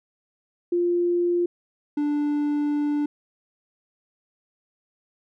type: tone pair in turn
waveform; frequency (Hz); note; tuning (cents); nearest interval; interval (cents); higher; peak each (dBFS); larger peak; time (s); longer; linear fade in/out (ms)
sine / triangle; 349.2 / 293.6; F4 / D4; 0 / 0; minor third; 300; first; -19; neither; 0.72-1.46 / 1.97-3.06; second; 5
effects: none